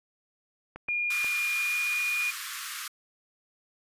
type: clicks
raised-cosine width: 0.5 ms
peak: -25 dBFS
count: 3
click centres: 0.76 / 0.886 / 1.245 s
type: tone with pitch glide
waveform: sine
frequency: 2422 to 2439 Hz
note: D#7 to D#7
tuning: -47 to -35 cents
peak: -26 dBFS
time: 0.88-2.31 s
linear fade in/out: 10 ms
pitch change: +12 cents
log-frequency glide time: 1.47-1.86 s
type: high-pass noise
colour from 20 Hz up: pink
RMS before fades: -37 dBFS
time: 1.1-2.88 s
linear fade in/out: 5 ms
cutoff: 1100 Hz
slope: 96 dB/octave
effects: resampled to 32000 Hz